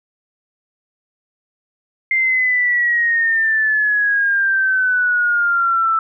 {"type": "exponential sweep", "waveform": "sine", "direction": "down", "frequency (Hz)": [2100, 1318.5], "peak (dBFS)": -13, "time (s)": [2.11, 5.99], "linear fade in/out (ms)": 2, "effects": []}